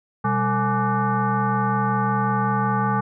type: tone with frequency modulation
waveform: sine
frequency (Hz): 523.3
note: C5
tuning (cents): 0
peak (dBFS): -18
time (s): 0.24-3.01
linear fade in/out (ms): 10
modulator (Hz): 324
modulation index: 2.5
effects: none